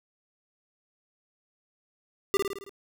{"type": "tone with echo", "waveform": "square", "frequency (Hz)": 396.5, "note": "G4", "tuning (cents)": 20, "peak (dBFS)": -21, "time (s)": [2.34, 2.37], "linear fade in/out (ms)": 0, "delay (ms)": 54, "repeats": 6, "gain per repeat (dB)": -4, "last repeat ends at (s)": 2.694, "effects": []}